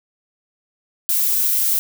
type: noise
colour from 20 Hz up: violet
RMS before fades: -18 dBFS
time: 1.09-1.79 s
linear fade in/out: 0 ms
effects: none